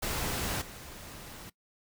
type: noise with level steps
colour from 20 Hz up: pink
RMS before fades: -33 / -46 dBFS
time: 0.02-1.5 s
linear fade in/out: 10 ms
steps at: 0.61 s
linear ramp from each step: 10 ms
effects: noise-tail reverb RT60 0.1 s tail -20 dB re dry